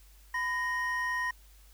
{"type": "tone pair together", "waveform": "triangle", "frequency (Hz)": [1004.5, 1864.7], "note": ["B5", "A#6"], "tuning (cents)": [29, 0], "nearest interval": "major seventh", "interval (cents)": 1071, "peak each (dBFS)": [-32, -29], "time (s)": [0.34, 1.31], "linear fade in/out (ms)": 5, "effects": ["added 50 Hz sine -54 dBFS peak until 1.73 s", "white hiss -62 dBFS RMS until 1.73 s"]}